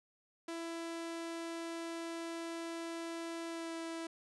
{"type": "tone with pitch glide", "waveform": "sawtooth", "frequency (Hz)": [333.1, 329.8], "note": ["E4", "E4"], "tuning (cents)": [18, 1], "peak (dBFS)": -36, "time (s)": [0.48, 4.07], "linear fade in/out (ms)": 5, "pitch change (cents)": -17, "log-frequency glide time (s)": [3.48, 3.73], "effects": ["resampled to 24000 Hz"]}